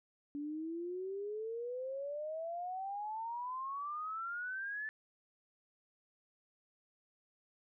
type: exponential sweep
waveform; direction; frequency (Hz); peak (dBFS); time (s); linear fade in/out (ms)
sine; up; 285.5 to 1760; -38; 0.35-4.89; 0
effects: none